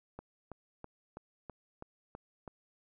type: click train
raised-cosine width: 1 ms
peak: -30 dBFS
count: 8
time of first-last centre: 0.19-2.478 s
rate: 3.06 Hz
effects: none